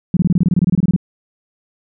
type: tone bursts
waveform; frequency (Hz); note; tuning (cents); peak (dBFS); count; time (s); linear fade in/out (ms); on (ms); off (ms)
sine; 177.1; F3; +24; -9; 16; 0.14-0.963; 2; 28; 25
effects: none